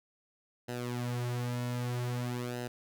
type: tone with flanger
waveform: sawtooth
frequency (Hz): 122.3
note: B2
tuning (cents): -16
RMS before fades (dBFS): -35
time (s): 0.68-2.68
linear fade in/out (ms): 10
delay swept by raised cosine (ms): 0.87 to 5.67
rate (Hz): 0.52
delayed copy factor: -0.75
effects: none